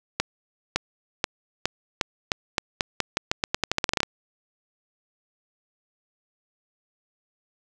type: accelerating click train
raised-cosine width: 0.2 ms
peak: -4 dBFS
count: 22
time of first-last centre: 0.2-4.032 s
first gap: 560 ms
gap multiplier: 0.86
effects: none